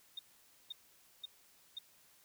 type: tone bursts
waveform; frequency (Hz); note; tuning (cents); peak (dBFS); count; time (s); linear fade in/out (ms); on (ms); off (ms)
sine; 3676; A#7; -25; -40; 4; 0.17-1.788; 5; 22; 510
effects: white hiss -66 dBFS RMS until 2.24 s